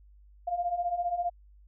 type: beating tone pair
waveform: sine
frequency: 689 / 704 Hz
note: F5 / F5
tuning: -24 / +14 cents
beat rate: 15 Hz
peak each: -33 / -29 dBFS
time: 0.47-1.3 s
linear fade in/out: 10 ms
effects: added 50 Hz sine -53 dBFS peak until 1.67 s